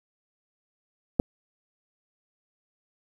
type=clicks; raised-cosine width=2 ms; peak=-16 / -6 dBFS; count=2; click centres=1.195 / 1.199 s; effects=8-bit